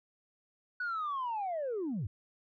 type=linear sweep; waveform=sine; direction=down; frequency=1490 to 82.41 Hz; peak=-31 dBFS; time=0.8-2.07 s; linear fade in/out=5 ms; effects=tanh soft clip ceiling -30 dBFS